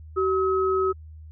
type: tone pair together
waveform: sine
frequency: 380.4 / 1279.5 Hz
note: F#4 / D#6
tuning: +48 / +48 cents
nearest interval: octave + major sixth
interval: 2100 cents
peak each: -21 / -25 dBFS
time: 0.16-0.93 s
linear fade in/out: 20 ms
effects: added 78 Hz sine -40 dBFS peak until 1.31 s